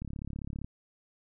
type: click train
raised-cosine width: 5 ms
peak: -26 dBFS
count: 23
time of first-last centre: 0.02-0.645 s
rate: 35.2 Hz
effects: none